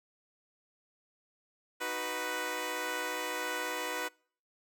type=chord; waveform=10% pulse; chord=B major; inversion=first; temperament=equal; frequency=311.1 / 370 / 493.9 Hz; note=D#4 / F#4 / B4; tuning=0 / 0 / 0 cents; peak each=-33 / -32 / -27 dBFS; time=1.8-4.09 s; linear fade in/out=20 ms; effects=noise-tail reverb RT60 0.5 s tail -26 dB re dry